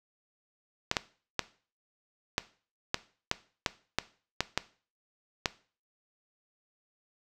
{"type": "clicks", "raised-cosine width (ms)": 0.2, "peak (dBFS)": -8, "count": 11, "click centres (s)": [0.914, 0.968, 1.393, 2.381, 2.944, 3.314, 3.662, 3.986, 4.406, 4.576, 5.458], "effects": ["noise-tail reverb RT60 0.4 s tail -17 dB re dry"]}